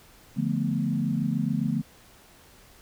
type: chord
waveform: sine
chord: B half-diminished seventh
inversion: first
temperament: equal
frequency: 146.83 / 174.61 / 220 / 246.9 Hz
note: D3 / F3 / A3 / B3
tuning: 0 / 0 / 0 / 0 cents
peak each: -29 / -30 / -28 / -30 dBFS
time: 0.36-1.82 s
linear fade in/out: 20 ms
effects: pink hiss -54 dBFS RMS until 2.81 s